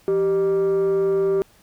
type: tone with frequency modulation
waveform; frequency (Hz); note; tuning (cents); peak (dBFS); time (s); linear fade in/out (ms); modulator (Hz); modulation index
sine; 389.6; G4; -11; -14; 0.08-1.42; 0; 221; 0.31
effects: tanh soft clip ceiling -16 dBFS + pink hiss -55 dBFS RMS until 1.62 s